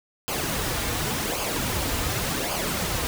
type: noise with flanger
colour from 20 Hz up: pink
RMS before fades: -27 dBFS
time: 0.28-3.07 s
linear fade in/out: 0 ms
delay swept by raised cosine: 0.52 to 5.42 ms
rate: 0.89 Hz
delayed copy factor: -0.6
effects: none